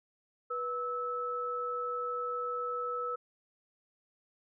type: tone pair together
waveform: sine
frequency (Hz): 488.9 / 1304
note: B4 / E6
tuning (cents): -18 / -19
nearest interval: octave + perfect fourth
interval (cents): 1699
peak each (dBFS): -37 / -34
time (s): 0.5-3.16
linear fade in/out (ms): 10
effects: none